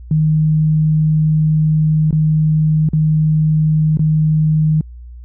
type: tone with dropouts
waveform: sine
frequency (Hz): 155.4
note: D#3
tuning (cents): -2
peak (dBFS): -10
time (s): 0.11-4.81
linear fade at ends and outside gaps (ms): 2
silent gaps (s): 2.109-2.127 / 2.889-2.933 / 3.972-3.993
effects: added 60 Hz sine -31 dBFS peak until 5.24 s